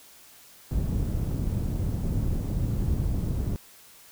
white low-pass noise, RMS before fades -27 dBFS, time 0.71-3.56 s, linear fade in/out 0 ms, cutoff 120 Hz, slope 12 dB/octave, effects white hiss -52 dBFS RMS until 4.11 s

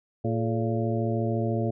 harmonic tone with a mistuned harmonic, 114.2 Hz, A#2, 35 cents flat, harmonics 1 / 2 / 3 / 4 / 5 / 6, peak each -27 / -30 / -32 / -33 / -34 / -35 dBFS, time 0.24-1.71 s, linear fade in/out 10 ms, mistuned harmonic 4, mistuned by -110 cents, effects none

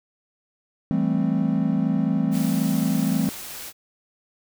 triangle chord, A minor seventh, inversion second, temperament equal with one note detuned, 166.73 / 196 / 220 / 261.6 Hz, E3 / G3 / A3 / C4, +20 / 0 / 0 / 0 cents, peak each -23 dBFS, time 0.91-3.29 s, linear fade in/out 0 ms
white noise, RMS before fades -36 dBFS, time 2.31-3.73 s, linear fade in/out 50 ms
effects none

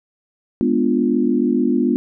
sine chord, G# diminished seventh, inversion none, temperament equal, 207.7 / 246.9 / 293.7 / 349.2 Hz, G#3 / B3 / D4 / F4, 0 / 0 / 0 / 0 cents, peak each -22 / -17 / -21 / -21 dBFS, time 0.61-1.96 s, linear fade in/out 0 ms, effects none

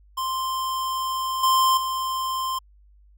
square tone with level steps, 1046.5 Hz, C6, in tune, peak -25 / -17 / -25 dBFS, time 0.17-2.59 s, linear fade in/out 10 ms, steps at 1.43 / 1.77 s, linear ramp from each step 5 ms, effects added 50 Hz sine -51 dBFS peak until 3.17 s

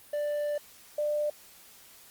triangle / sine tone pair in turn, 589 / 594.8 Hz, D5 / D5, +5 / +22 cents, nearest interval unison, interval 17 cents, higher second, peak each -26 dBFS, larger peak neither, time 0.13-0.58 / 0.98-1.3 s, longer first, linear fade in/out 5 ms, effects white hiss -54 dBFS RMS until 2.1 s + Opus 32 kbps

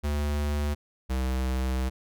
square tone pair in turn, 73.42 / 64.58 Hz, D2 / C2, 0 / -22 cents, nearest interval major second, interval 222 cents, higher first, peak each -26 dBFS, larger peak neither, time 0.03-0.75 / 1.09-1.9 s, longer second, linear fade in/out 20 ms, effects none

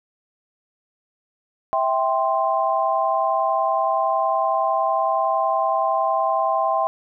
sine chord, C major, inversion first, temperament just, 654.1 / 784.9 / 1046.5 Hz, E5 / G5 / C6, -14 / +2 / 0 cents, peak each -22 dBFS, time 1.73-6.87 s, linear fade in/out 0 ms, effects none

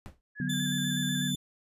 brown noise with exponential decay, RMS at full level -37 dBFS, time 0.06-0.21 s, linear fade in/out 0 ms, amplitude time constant 31 ms
sine tone with vibrato, 1658 Hz, G#6, 3 cents flat, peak -37 dBFS, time 0.35-1.32 s, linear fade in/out 50 ms, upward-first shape square, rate 8.1 Hz, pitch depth 40 cents each way
sine chord, B minor, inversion first, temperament equal, 146.83 / 185 / 246.9 Hz, D3 / F#3 / B3, 0 / 0 / 0 cents, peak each -33 dBFS, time 0.4-1.35 s, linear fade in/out 2 ms
sawtooth tone, 3520 Hz, A7, in tune, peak -30 dBFS, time 0.49-1.36 s, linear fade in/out 10 ms
effects resampled to 32000 Hz

